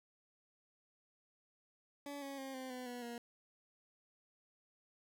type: tone with pitch steps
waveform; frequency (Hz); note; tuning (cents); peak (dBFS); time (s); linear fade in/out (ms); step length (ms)
20% pulse; 284.9 / 276.3 / 268 / 259.9 / 252.1 / 244.5 / 237.1; C#4 / C#4 / C4 / C4 / B3 / B3 / A#3; +48 / -6 / +42 / -11 / +36 / -17 / +30; -39; 2.06-3.18; 2; 160
effects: none